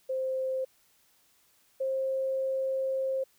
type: tone pair in turn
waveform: sine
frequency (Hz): 523.3 / 530.9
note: C5 / C5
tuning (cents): 0 / +25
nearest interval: unison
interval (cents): 25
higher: second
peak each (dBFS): -28 / -27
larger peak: second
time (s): 0.09-0.65 / 1.8-3.24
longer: second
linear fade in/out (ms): 10
effects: white hiss -66 dBFS RMS until 3.38 s